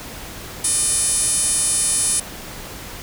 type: tone with band-pass filter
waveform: 5% pulse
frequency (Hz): 607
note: D#5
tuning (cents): -43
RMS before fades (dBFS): -19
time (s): 0.64-2.2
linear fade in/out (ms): 5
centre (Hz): 10000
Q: 9.8
effects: pink hiss -34 dBFS RMS until 3.02 s